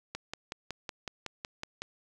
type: click train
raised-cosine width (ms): 0.2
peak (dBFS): -19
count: 10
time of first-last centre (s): 0.15-1.82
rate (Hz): 5.39
effects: none